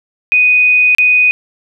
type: tone with dropouts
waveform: sine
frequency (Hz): 2489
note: D#7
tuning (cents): 0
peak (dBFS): -6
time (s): 0.32-1.31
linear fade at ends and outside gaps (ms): 0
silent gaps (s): 0.949-0.984
effects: none